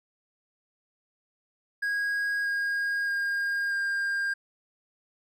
triangle tone with pitch steps, 1643 / 1629.8 / 1616.6 / 1603.6 Hz, G#6 / G#6 / G#6 / G6, -19 / -33 / -47 / +39 cents, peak -24 dBFS, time 1.82-4.34 s, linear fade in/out 10 ms, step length 630 ms, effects none

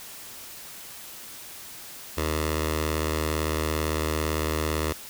10% pulse tone with notch filter, 77.8 Hz, D#2, in tune, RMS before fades -27 dBFS, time 2.17-4.93 s, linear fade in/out 10 ms, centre 190 Hz, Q 0.79, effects white hiss -42 dBFS RMS until 5.09 s

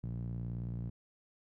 sawtooth tone with band-pass filter, 58.6 Hz, A#1, 10 cents sharp, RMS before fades -39 dBFS, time 0.03-0.9 s, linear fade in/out 10 ms, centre 140 Hz, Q 3.3, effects none

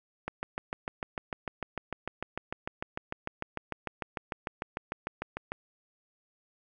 click train, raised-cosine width 0.5 ms, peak -18 dBFS, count 36, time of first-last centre 0.28-5.52 s, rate 6.68 Hz, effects none

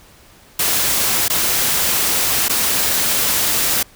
white noise with dropouts, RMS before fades -17 dBFS, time 0.59-3.83 s, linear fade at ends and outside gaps 5 ms, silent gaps 1.282-1.299 / 2.484-2.495 s, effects pink hiss -47 dBFS RMS until 3.95 s

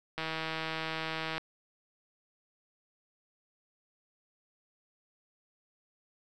click train, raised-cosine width 0.3 ms, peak -19 dBFS, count 193, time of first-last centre 0.18-1.38 s, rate 160 Hz, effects none

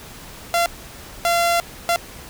sawtooth tone bursts at uneven times, 686 Hz, F5, 31 cents flat, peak -12 dBFS, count 3, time 0.54-0.66 / 1.25-1.6 / 1.89-1.96 s, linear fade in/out 0 ms, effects pink hiss -39 dBFS RMS until 2.29 s

